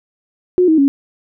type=tone with pitch steps; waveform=sine; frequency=362.2 / 317.1 / 277.7 Hz; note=F#4 / D#4 / C#4; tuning=-37 / +33 / +3 cents; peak=-8 dBFS; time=0.58-0.88 s; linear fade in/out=0 ms; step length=100 ms; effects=none